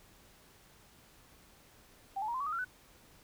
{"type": "tone with pitch steps", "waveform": "sine", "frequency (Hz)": [784, 859.9, 943.2, 1034.5, 1134.7, 1244.5, 1365, 1497.2], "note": ["G5", "A5", "A#5", "C6", "C#6", "D#6", "F6", "F#6"], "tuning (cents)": [0, -40, 20, -20, 40, 0, -40, 20], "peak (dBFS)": -33, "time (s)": [2.16, 2.648], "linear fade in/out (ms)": 10, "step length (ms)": 61, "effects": ["pink hiss -61 dBFS RMS until 3.23 s"]}